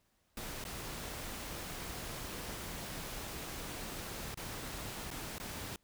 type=noise with dropouts; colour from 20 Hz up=pink; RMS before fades=-43 dBFS; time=0.37-5.76 s; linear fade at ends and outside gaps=2 ms; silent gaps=0.641-0.65 / 4.344-4.373 / 5.105-5.112 / 5.383-5.399 s; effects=pink hiss -75 dBFS RMS until 5.83 s